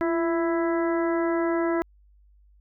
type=harmonic tone with a mistuned harmonic; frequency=331.1 Hz; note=E4; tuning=8 cents sharp; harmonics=1 / 2 / 3 / 4 / 5 / 6; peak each=-23 / -29 / -33 / -35 / -37 / -39 dBFS; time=0.01-1.82 s; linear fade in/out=0 ms; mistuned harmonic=1; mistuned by=+41 cents; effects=added 50 Hz sine -54 dBFS peak until 2.6 s